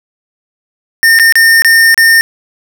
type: tone with dropouts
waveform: square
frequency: 1819 Hz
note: A#6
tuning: 43 cents flat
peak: -4 dBFS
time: 1.03-2.21 s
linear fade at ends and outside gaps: 0 ms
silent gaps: 1.189-1.197 / 1.324-1.355 / 1.621-1.647 / 1.944-1.977 s
effects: none